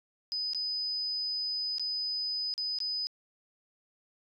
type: tone with dropouts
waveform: triangle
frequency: 5000 Hz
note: D#8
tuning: 8 cents sharp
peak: -27 dBFS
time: 0.32-3.07 s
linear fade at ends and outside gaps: 0 ms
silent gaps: 0.534-0.547 / 1.783-1.796 / 2.539-2.579 / 2.787-2.803 s
effects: tanh soft clip ceiling -29 dBFS